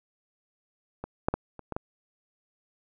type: clicks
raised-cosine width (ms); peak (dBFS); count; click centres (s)
1; -21 / -9 / -12 / -27 / -19 / -16; 6; 1.04 / 1.285 / 1.34 / 1.593 / 1.723 / 1.765
effects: none